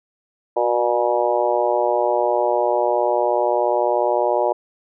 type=harmonic tone with a mistuned harmonic; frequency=120.2 Hz; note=B2; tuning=46 cents flat; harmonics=3 / 4 / 5 / 6 / 7 / 8; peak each=-24 / -23 / -20 / -26 / -23 / -26 dBFS; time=0.56-4.53 s; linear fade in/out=10 ms; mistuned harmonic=3; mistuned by=+29 cents; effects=none